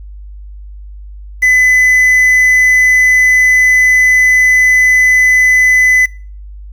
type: tone with quantisation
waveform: triangle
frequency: 2009 Hz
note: B6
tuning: 29 cents sharp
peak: -4 dBFS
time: 1.42-6.06 s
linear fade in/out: 10 ms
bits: 5
effects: noise-tail reverb RT60 0.4 s tail -22 dB re dry + added 50 Hz sine -27 dBFS peak until 6.72 s